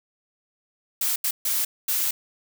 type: noise bursts at uneven times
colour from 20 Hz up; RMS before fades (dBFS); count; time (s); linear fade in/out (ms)
blue; -24; 4; 1.01-1.16 / 1.24-1.31 / 1.45-1.65 / 1.88-2.11; 5
effects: none